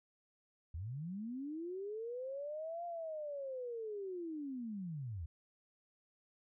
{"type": "linear two-way sweep", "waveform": "sine", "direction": "up then down", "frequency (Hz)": [72.9, 698.5, 72.9], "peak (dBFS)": -40, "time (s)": [0.74, 5.26], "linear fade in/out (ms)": 5, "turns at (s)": 2.85, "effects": []}